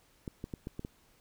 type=clicks; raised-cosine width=3 ms; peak=-25 dBFS; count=6; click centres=0.278 / 0.441 / 0.538 / 0.671 / 0.794 / 0.849 s; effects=pink hiss -66 dBFS RMS until 1.2 s